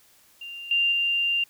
sine tone with level steps, 2788 Hz, F7, 4 cents flat, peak -35 / -19 / -21 dBFS, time 0.41-1.44 s, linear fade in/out 5 ms, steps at 0.71 / 0.92 s, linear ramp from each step 2 ms, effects white hiss -58 dBFS RMS until 1.49 s

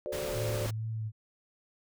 sine chord, D dominant seventh, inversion first, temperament equal, 370 / 440 / 523.3 / 587.3 Hz, F#4 / A4 / C5 / D5, 0 / 0 / 0 / 0 cents, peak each -41 / -41 / -38 / -37 dBFS, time 0.06-0.66 s, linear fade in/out 0 ms
pink noise, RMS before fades -39 dBFS, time 0.12-0.71 s, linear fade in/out 10 ms
sine tone with vibrato, 110 Hz, A2, in tune, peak -32 dBFS, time 0.32-1.12 s, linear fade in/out 50 ms, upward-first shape sine, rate 2.2 Hz, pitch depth 25 cents each way
effects none

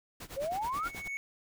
pink noise with tremolo, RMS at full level -43 dBFS, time 0.2-1.08 s, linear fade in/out 5 ms, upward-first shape sine, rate 9.3 Hz, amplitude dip 90%
triangle tone with exponential growth, 2217 Hz, C#7, in tune, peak -31 dBFS, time 0.29-1.17 s, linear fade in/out 0 ms, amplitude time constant 190 ms
sine exponential sweep, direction up, 523.3 to 1460 Hz, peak -31 dBFS, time 0.36-0.89 s, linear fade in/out 20 ms
clicks, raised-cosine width 2 ms, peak -34 dBFS, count 2, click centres 0.521 / 0.948 s
effects none

